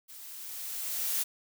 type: noise with level ramp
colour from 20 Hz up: blue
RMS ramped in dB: -48 to -29 dBFS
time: 0.08-1.24 s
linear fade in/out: 20 ms
effects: none